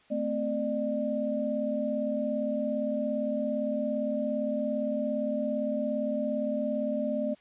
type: tone cluster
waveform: sine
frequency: 222.1 / 259.6 / 599 Hz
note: A3 / C4 / D5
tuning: +16 / -13 / +34 cents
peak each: -32 / -33 / -30 dBFS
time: 0.1-7.35 s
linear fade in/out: 20 ms
effects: white hiss -61 dBFS RMS until 7.4 s + resampled to 8000 Hz